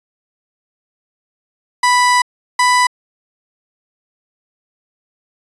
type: tone pair in turn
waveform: 30% pulse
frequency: 987.8 / 991.8 Hz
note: B5 / B5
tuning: 0 / +7 cents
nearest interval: unison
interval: 7 cents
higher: second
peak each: -7 dBFS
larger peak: neither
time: 1.83-2.22 / 2.59-2.87 s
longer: first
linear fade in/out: 5 ms
effects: resampled to 24000 Hz